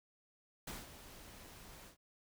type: noise with ADSR envelope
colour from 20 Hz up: pink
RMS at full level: -44 dBFS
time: 0.67-1.97 s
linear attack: 5 ms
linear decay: 190 ms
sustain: -11 dB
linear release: 110 ms
effects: none